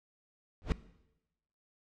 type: noise with exponential growth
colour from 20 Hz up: brown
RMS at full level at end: -22 dBFS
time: 0.62-0.72 s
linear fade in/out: 0 ms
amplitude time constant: 21 ms
effects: noise-tail reverb RT60 0.9 s tail -17 dB re dry + low-pass 5000 Hz 12 dB/octave